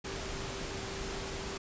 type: tone in noise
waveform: sine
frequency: 389.2 Hz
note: G4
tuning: 12 cents flat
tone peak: -44 dBFS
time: 0.04-1.58 s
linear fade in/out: 10 ms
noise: pink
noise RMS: -39 dBFS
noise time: 0.04-1.58 s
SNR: -8 dB
effects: resampled to 16000 Hz